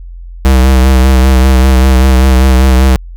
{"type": "tone with vibrato", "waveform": "square", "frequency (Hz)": 65, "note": "C2", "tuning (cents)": -11, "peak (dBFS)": -4, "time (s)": [0.45, 2.96], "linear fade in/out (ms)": 0, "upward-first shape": "sine", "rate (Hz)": 5.1, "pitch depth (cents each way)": 40, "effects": ["added 43 Hz sine -24 dBFS peak until 3.16 s"]}